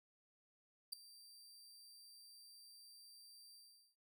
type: tone with ADSR envelope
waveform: sawtooth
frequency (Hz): 4694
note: D8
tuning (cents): -2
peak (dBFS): -35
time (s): 0.92-3.96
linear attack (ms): 12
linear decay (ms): 3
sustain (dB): -21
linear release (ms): 420
effects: none